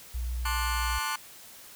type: tone with pitch glide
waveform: sine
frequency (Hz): 60.3 to 59.75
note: B1 to A#1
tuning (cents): -41 to +43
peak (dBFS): -29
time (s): 0.14-0.99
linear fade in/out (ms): 10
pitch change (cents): -16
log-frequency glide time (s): 0.64-0.84
type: chord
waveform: sawtooth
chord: D dominant seventh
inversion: second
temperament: just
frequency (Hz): 881 / 1057.2 / 1174.7 / 1468.3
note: A5 / C6 / D6 / F#6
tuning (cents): +2 / +18 / 0 / -14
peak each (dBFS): -31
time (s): 0.45-1.16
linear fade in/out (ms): 5
effects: white hiss -49 dBFS RMS until 1.75 s